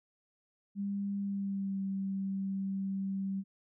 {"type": "tone with pitch glide", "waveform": "sine", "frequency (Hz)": [200, 194.08], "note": ["G3", "G3"], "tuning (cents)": [35, -17], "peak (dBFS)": -32, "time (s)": [0.75, 3.44], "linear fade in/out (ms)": 50, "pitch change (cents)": -52, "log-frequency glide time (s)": [1.19, 1.81], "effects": []}